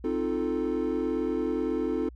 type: chord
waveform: triangle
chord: F dominant seventh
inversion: second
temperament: equal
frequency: 261.6 / 311.1 / 349.2 / 440 Hz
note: C4 / Eb4 / F4 / A4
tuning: 0 / 0 / 0 / 0 cents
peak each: -29 dBFS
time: 0.04-2.09 s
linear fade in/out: 5 ms
effects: tanh soft clip ceiling -16 dBFS + added 60 Hz sine -44 dBFS peak until 2.15 s